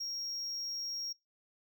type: tone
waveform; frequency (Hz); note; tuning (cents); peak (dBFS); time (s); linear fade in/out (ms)
triangle; 5588; F8; 0; -35; 0-1.13; 10
effects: noise-tail reverb RT60 0.2 s tail -24 dB re dry